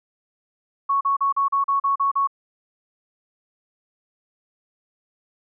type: tone bursts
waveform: sine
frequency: 1108.7 Hz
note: C#6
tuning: in tune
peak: -17 dBFS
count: 9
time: 0.89-2.274 s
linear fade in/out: 10 ms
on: 120 ms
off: 38 ms
effects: none